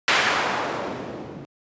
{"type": "noise with low-pass filter sweep", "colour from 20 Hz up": "blue", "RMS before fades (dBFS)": -25, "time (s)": [0.08, 1.45], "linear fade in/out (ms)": 0, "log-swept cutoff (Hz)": [2100, 210], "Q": 0.89, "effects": ["high-pass 100 Hz 12 dB/octave", "resampled to 16000 Hz"]}